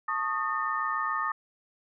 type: tone cluster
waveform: sine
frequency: 885 / 1109 / 1236 / 1808 Hz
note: A5 / C#6 / D#6 / A6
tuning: +10 / 0 / -12 / +47 cents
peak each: -37 / -34 / -29 / -34 dBFS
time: 0.08-1.32 s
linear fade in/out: 5 ms
effects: none